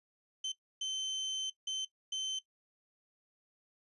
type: tone bursts at uneven times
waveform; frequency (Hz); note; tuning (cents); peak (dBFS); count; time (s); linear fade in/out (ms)
35% pulse; 3084; G7; -29; -32; 4; 0.44-0.52 / 0.81-1.5 / 1.67-1.85 / 2.12-2.39; 5
effects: noise-tail reverb RT60 0.1 s tail -17 dB re dry + resampled to 24000 Hz